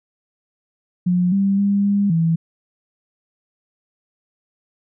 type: tone with pitch steps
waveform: sine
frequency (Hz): 178.9 / 196.8 / 200.5 / 201.6 / 164.5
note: F3 / G3 / G3 / G3 / E3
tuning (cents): +42 / +7 / +39 / +49 / -3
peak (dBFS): -14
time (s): 1.06-2.36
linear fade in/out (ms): 10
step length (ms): 260
effects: none